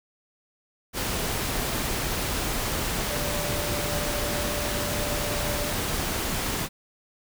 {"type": "tone in noise", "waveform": "sine", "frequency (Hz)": 587.3, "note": "D5", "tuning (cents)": 0, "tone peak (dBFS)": -33, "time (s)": [3.08, 5.75], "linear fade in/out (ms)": 50, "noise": "pink", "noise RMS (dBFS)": -28, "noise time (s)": [0.93, 6.69], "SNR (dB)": -8, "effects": []}